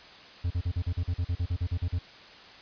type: tone bursts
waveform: triangle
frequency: 87.31 Hz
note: F2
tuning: in tune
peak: -23 dBFS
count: 15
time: 0.44-1.99 s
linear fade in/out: 10 ms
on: 66 ms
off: 40 ms
effects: white hiss -49 dBFS RMS until 2.61 s + resampled to 11025 Hz